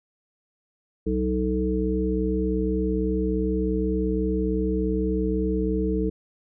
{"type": "harmonic tone with a mistuned harmonic", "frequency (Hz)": 63, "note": "B1", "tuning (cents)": 35, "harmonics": [1, 3, 5, 7], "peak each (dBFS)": [-27, -27, -27, -27], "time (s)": [1.06, 6.1], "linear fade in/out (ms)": 10, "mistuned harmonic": 3, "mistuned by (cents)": -24, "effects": []}